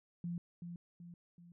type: tone with echo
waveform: sine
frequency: 172.7 Hz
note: F3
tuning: 19 cents flat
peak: -37 dBFS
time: 0.24-0.38 s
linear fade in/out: 2 ms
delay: 380 ms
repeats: 3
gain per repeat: -6 dB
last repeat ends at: 1.52 s
effects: none